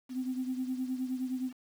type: beating tone pair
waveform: sine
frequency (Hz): 255 / 264.6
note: C4 / C4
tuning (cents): -44 / +20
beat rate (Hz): 9.6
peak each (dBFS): -32 / -38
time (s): 0.09-1.53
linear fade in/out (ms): 50
effects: tanh soft clip ceiling -24 dBFS + 9-bit